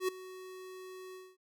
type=tone with ADSR envelope; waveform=square; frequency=372.3 Hz; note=F#4; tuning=11 cents sharp; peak=-28 dBFS; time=0-1.37 s; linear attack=83 ms; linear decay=8 ms; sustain=-18 dB; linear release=230 ms; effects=none